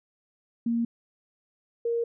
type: tone pair in turn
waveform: sine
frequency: 233.1 / 467.1 Hz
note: A#3 / A#4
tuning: 0 / +3 cents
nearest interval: octave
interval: 1203 cents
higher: second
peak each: -23 / -24 dBFS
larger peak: first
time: 0.66-0.85 / 1.85-2.04 s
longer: neither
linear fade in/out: 5 ms
effects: none